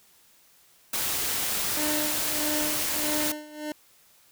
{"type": "noise", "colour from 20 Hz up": "white", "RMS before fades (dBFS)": -28, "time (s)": [0.93, 3.32], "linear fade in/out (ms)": 5}
{"type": "tone with tremolo", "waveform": "25% pulse", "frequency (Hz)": 301.8, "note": "D4", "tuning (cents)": 47, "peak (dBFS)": -24, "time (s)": [1.77, 3.72], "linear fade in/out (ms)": 2, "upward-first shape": "sine", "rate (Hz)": 1.6, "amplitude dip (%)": 85}
{"effects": ["white hiss -59 dBFS RMS until 4.31 s"]}